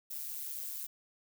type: noise with amplitude modulation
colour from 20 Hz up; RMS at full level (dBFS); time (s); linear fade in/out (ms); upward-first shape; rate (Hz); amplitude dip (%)
violet; -38; 0.1-0.87; 10; sine; 142; 60
effects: none